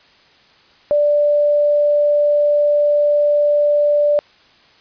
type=tone; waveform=sine; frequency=587.3 Hz; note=D5; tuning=in tune; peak=-11 dBFS; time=0.91-4.19 s; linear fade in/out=0 ms; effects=white hiss -50 dBFS RMS until 4.8 s + resampled to 11025 Hz